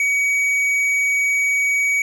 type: tone with tanh clipping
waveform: sine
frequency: 2261 Hz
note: C#7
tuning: 34 cents sharp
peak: -17 dBFS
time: 0-2.02 s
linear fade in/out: 2 ms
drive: 8 dB
effects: none